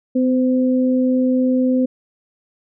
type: tone pair together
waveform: sine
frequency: 254.6 / 514 Hz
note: C4 / C5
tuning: -47 / -31 cents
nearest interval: octave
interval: 1216 cents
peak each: -14 / -21 dBFS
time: 0.15-1.86 s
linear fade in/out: 10 ms
effects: none